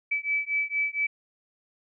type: beating tone pair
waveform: sine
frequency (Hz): 2300 / 2304.3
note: D7 / D7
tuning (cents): -37 / -33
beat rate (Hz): 4.3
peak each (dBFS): -28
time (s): 0.11-1.07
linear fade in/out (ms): 10
effects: none